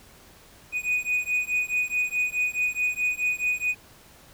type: beating tone pair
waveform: triangle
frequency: 2479 / 2483.7 Hz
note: D#7 / D#7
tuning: -7 / -4 cents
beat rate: 4.7 Hz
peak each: -25 dBFS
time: 0.72-3.75 s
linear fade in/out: 50 ms
effects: pink hiss -52 dBFS RMS until 4.33 s